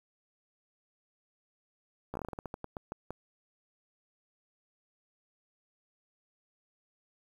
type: slowing click train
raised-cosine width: 1 ms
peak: -24 dBFS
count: 15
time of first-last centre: 2.14-3.106 s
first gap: 14 ms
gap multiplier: 1.22
effects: 9-bit